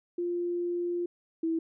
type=tone pair in turn; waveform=sine; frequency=349.2 / 327 Hz; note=F4 / E4; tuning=0 / -14 cents; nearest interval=minor second; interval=114 cents; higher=first; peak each=-28 / -26 dBFS; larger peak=second; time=0.18-1.06 / 1.43-1.59 s; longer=first; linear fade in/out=5 ms; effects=none